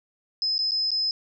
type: tone with dropouts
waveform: sine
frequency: 5100 Hz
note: D#8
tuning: 42 cents sharp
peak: -22 dBFS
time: 0.42-1.11 s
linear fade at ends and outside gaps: 1 ms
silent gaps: 0.581-0.59 / 0.71-0.718 / 0.906-0.916 s
effects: none